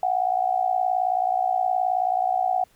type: tone with amplitude modulation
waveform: sine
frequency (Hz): 740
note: F#5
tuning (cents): 0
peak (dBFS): -16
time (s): 0.03-2.64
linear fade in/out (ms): 2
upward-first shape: sine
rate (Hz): 58.9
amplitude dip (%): 85
effects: pink hiss -60 dBFS RMS until 2.75 s